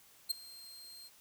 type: tone with ADSR envelope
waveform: sawtooth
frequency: 4186 Hz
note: C8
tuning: in tune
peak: -25 dBFS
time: 0.29-1.1 s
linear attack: 20 ms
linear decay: 9 ms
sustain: -22 dB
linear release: 39 ms
effects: white hiss -62 dBFS RMS until 1.2 s